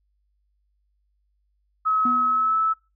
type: tone with pitch glide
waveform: sine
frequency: 1283 to 1306.9 Hz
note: E6 to E6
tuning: -47 to -15 cents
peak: -18 dBFS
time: 1.85-2.74 s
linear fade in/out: 20 ms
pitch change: +32 cents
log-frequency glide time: 2.24-2.57 s
type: tone with exponential decay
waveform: triangle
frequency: 244.3 Hz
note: B3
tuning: 19 cents flat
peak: -21 dBFS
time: 2.05-2.7 s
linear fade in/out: 5 ms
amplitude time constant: 140 ms
effects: noise-tail reverb RT60 0.3 s tail -25 dB re dry + added 50 Hz sine -66 dBFS peak until 2.95 s